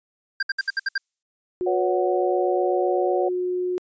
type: tone bursts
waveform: square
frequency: 1587 Hz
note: G6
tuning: 21 cents sharp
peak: -21 dBFS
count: 7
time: 0.4-0.98 s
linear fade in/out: 5 ms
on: 28 ms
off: 64 ms
type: noise with exponential decay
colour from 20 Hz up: violet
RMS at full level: -39 dBFS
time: 0.58-1.23 s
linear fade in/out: 5 ms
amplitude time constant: 140 ms
type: tone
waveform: sine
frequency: 362.1 Hz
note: F#4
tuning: 37 cents flat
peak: -22 dBFS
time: 1.61-3.78 s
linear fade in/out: 0 ms
type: chord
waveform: sine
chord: B suspended second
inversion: none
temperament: equal with one note detuned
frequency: 493.9 / 561.8 / 740 Hz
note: B4 / C#5 / F#5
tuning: 0 / +23 / 0 cents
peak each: -27 / -25 / -25 dBFS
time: 1.66-3.29 s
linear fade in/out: 10 ms
effects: resampled to 16000 Hz